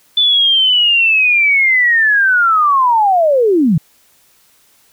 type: linear sweep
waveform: sine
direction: down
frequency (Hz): 3510 to 140.2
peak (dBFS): -8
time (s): 0.17-3.78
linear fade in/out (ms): 5
effects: white hiss -52 dBFS RMS until 4.92 s